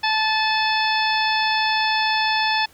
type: harmonic tone with a mistuned harmonic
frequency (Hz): 873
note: A5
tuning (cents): -14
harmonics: 1 / 2 / 3 / 4 / 5 / 6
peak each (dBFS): -21 / -24 / -26 / -27 / -28 / -29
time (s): 0.03-2.66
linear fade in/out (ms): 10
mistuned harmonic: 3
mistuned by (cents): -25
effects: pink hiss -52 dBFS RMS until 2.73 s